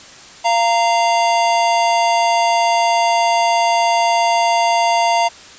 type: tone pair together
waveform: square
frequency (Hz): 690.2 / 927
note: F5 / A#5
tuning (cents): -21 / -10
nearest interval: perfect fourth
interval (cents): 511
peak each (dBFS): -16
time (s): 0.44-5.29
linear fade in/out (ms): 20
effects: white hiss -39 dBFS RMS until 5.58 s + resampled to 16000 Hz